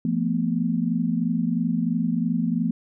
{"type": "tone cluster", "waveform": "sine", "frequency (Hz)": [171.9, 222.5, 245.5], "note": ["F3", "A3", "B3"], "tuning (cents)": [-27, 20, -10], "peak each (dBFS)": -25, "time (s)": [0.05, 2.71], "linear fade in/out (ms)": 2, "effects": []}